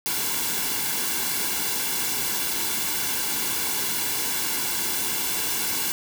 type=noise with comb filter; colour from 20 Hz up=white; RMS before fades=-26 dBFS; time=0.06-5.92 s; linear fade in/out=0 ms; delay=1.6 ms; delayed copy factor=-0.65; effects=none